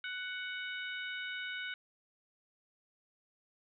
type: harmonic tone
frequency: 743 Hz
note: F#5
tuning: 7 cents sharp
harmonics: 2 / 3 / 4 / 5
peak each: -40 / -44 / -46 / -48 dBFS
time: 0.04-1.74 s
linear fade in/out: 2 ms
effects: none